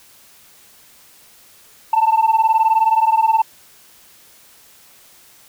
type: beating tone pair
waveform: sine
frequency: 880 / 899 Hz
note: A5 / A5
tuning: 0 / +37 cents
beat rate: 19 Hz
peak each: -13 dBFS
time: 1.93-3.42 s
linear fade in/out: 5 ms
effects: tanh soft clip ceiling -8 dBFS + white hiss -48 dBFS RMS until 5.48 s